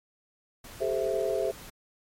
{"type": "noise", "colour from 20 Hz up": "pink", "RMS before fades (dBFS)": -46, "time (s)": [0.64, 1.7], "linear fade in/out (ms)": 5}
{"type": "chord", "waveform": "sine", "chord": "A minor seventh", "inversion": "third", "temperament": "equal with one note detuned", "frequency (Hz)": [392, 433.2, 523.3, 659.3], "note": ["G4", "A4", "C5", "E5"], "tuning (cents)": [0, -27, 0, 0], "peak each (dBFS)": -31, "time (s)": [0.8, 1.52], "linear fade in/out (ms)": 20}
{"effects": ["MP3 64 kbps"]}